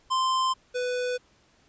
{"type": "tone pair in turn", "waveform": "square", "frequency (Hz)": [1041, 496.4], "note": ["C6", "B4"], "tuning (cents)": [-9, 9], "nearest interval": "octave + minor second", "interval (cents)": 1282, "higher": "first", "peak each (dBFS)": [-23, -27], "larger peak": "first", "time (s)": [[0.1, 0.54], [0.74, 1.18]], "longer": "neither", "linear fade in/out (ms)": 20, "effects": ["pink hiss -62 dBFS RMS until 1.68 s", "resampled to 16000 Hz"]}